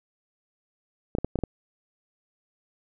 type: clicks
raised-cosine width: 2 ms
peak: -13 dBFS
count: 6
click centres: 1.151 / 1.185 / 1.246 / 1.357 / 1.389 / 1.437 s
effects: none